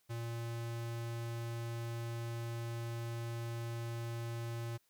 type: tone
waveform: square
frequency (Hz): 116.54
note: A#2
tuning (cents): 0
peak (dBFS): -39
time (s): 0.09-4.78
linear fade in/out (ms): 20
effects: white hiss -75 dBFS RMS until 4.89 s